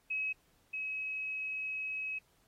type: tone pair in turn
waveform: sine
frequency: 2557 / 2557 Hz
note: D#7 / D#7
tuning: +47 / +47 cents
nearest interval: unison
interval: 0 cents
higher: neither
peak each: -32 / -35 dBFS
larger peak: first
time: 0.1-0.33 / 0.73-2.19 s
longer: second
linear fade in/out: 10 ms
effects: pink hiss -71 dBFS RMS until 2.47 s + AAC 48 kbps

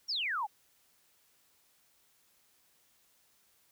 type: exponential sweep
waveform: sine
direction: down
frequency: 5800 to 765 Hz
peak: -31 dBFS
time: 0.08-0.47 s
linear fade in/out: 20 ms
effects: white hiss -69 dBFS RMS until 3.71 s

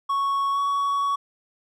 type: tone with pitch glide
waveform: triangle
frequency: 1108.7 to 1122.2 Hz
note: C#6 to C#6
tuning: 0 to +21 cents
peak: -19 dBFS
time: 0.09-1.16 s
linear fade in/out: 10 ms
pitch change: +21 cents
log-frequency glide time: 0.52-0.59 s
effects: none

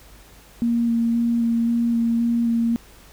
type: tone with vibrato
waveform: sine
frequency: 233.1 Hz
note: A#3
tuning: in tune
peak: -17 dBFS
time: 0.62-2.76 s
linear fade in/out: 0 ms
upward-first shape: square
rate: 1.9 Hz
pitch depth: 11 cents each way
effects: added 50 Hz sine -49 dBFS peak until 3.12 s + pink hiss -49 dBFS RMS until 3.12 s

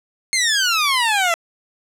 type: exponential sweep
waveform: 15% pulse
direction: down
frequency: 2161 to 659.3 Hz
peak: -9 dBFS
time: 0.33-1.34 s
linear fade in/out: 0 ms
effects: low-pass 11000 Hz 12 dB/octave

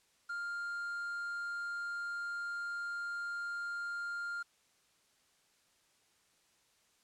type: tone with quantisation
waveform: triangle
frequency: 1400 Hz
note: F6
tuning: 4 cents sharp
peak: -35 dBFS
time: 0.29-4.43 s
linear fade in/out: 10 ms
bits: 10
effects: white hiss -71 dBFS RMS until 7.03 s + low-pass 9000 Hz 12 dB/octave

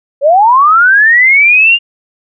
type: linear sweep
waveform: sine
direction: up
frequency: 532 to 2841 Hz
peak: -3 dBFS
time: 0.21-1.79 s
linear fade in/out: 50 ms
effects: none

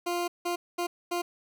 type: tone bursts at uneven times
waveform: 20% pulse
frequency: 349.3 Hz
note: F4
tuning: in tune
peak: -23 dBFS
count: 4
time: 0.06-0.28 / 0.45-0.56 / 0.78-0.87 / 1.11-1.22 s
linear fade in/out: 10 ms
effects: none

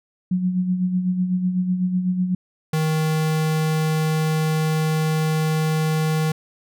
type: tone with tremolo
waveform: sine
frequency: 182.5 Hz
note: F#3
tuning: 24 cents flat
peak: -16 dBFS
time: 0.31-2.35 s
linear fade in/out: 5 ms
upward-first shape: sine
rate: 8 Hz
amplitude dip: 55%
type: tone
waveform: square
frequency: 156.9 Hz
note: D#3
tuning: 15 cents sharp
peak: -19 dBFS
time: 2.73-6.32 s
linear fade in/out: 5 ms
effects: none

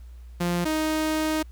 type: tone pair in turn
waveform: sawtooth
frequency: 174.61 / 312.2 Hz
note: F3 / D#4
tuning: 0 / +6 cents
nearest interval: minor seventh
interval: 1006 cents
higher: second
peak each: -19 dBFS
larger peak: neither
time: 0.4-0.65 / 0.65-1.43 s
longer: second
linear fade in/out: 10 ms
effects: added 60 Hz sine -40 dBFS peak until 1.51 s + pink hiss -63 dBFS RMS until 1.51 s

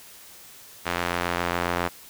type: tone with band-pass filter sweep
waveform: sawtooth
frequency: 87.31 Hz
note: F2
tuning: in tune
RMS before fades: -27 dBFS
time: 0.85-1.89 s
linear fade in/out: 20 ms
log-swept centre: 1800 to 1200 Hz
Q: 0.71
effects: white hiss -47 dBFS RMS until 2.09 s

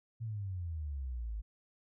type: exponential sweep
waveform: sine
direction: down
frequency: 116.54 to 51 Hz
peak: -36 dBFS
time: 0.2-1.42 s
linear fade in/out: 20 ms
effects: none

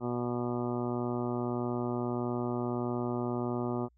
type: harmonic tone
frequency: 121.6 Hz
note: B2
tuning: 26 cents flat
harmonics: 1 / 2 / 3 / 4 / 5 / 6 / 7 / 8 / 9 / 10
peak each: -37 / -34 / -35 / -44 / -42 / -43 / -45 / -47 / -49 / -45 dBFS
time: 0-3.89 s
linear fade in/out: 50 ms
effects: added 60 Hz sine -64 dBFS peak until 3.97 s

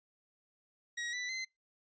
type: tone with pitch steps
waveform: sawtooth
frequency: 1900 / 1978.4 / 2060 Hz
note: A#6 / B6 / C7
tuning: +33 / +3 / -28 cents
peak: -33 dBFS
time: 0.97-1.45 s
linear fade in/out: 10 ms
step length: 160 ms
effects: noise-tail reverb RT60 0.2 s tail -26 dB re dry + resampled to 16000 Hz

